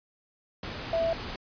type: tone in noise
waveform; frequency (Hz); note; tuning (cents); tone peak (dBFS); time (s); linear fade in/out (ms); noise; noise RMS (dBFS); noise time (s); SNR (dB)
sine; 661; E5; +5; -24; 0.93-1.13; 2; pink; -37; 0.63-1.36; +10
effects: resampled to 11025 Hz